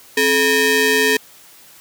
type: ring-modulated tone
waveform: sawtooth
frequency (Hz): 698.5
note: F5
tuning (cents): 0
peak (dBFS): -6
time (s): 0.17-1.17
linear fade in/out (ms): 5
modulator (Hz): 1130
effects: white hiss -45 dBFS RMS until 1.8 s + high-pass 80 Hz 12 dB/octave